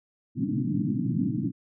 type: band-pass noise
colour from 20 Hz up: white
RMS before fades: -27 dBFS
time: 0.35-1.52 s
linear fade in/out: 50 ms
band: 110 to 310 Hz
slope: 96 dB/octave
effects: none